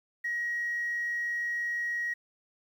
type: tone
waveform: sine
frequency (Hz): 1897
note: A#6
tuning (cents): +30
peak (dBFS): -28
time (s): 0.24-2.14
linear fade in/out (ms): 10
effects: tanh soft clip ceiling -25 dBFS + 10-bit